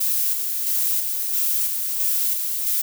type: noise with tremolo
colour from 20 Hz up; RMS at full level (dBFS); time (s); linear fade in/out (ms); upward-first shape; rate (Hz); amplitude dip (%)
violet; -21; 0-2.82; 10; square; 1.5; 35
effects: none